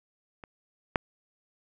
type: clicks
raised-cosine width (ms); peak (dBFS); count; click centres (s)
0.5; -28 / -8; 2; 0.438 / 0.958
effects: none